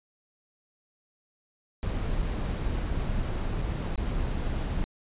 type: noise with dropouts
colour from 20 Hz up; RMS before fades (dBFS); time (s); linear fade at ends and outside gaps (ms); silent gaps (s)
brown; -29; 1.83-4.84; 0; 2.223-2.227 / 3.616-3.622 / 3.958-3.978
effects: resampled to 8000 Hz